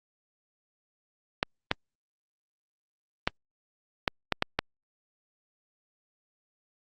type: clicks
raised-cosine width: 0.3 ms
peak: -7 dBFS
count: 7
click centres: 1.429 / 1.714 / 3.275 / 4.078 / 4.323 / 4.424 / 4.59 s
effects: Opus 48 kbps

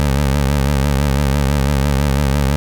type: tone with vibrato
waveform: 20% pulse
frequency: 70 Hz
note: C#2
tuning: 18 cents sharp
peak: -8 dBFS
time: 0-2.56 s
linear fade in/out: 0 ms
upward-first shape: triangle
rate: 6 Hz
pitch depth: 110 cents each way
effects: none

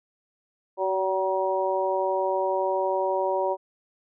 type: harmonic tone with a mistuned harmonic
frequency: 190.1 Hz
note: F#3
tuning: 47 cents sharp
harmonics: 2 / 3 / 4 / 5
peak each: -28 / -26 / -31 / -28 dBFS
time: 0.77-3.57 s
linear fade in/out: 50 ms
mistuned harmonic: 2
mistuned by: -15 cents
effects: none

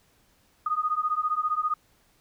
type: beating tone pair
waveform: sine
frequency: 1231 / 1246 Hz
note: D#6 / D#6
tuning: -19 / +2 cents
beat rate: 15 Hz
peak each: -27 dBFS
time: 0.66-1.74 s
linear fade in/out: 5 ms
effects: pink hiss -64 dBFS RMS until 2.2 s

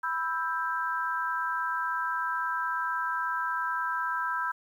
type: chord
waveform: sine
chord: E minor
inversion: second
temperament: just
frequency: 988.9 / 1318.5 / 1582.2 Hz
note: B5 / E6 / G6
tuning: +2 / 0 / +16 cents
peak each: -32 dBFS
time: 0.03-4.52 s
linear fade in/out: 10 ms
effects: 10-bit

